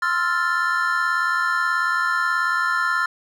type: chord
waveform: triangle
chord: F major seventh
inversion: second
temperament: equal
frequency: 1046.5 / 1318.5 / 1396.9 / 1760 Hz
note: C6 / E6 / F6 / A6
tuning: 0 / 0 / 0 / 0 cents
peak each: -25 / -24 / -20 / -23 dBFS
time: 0.02-3.06 s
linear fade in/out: 5 ms
effects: none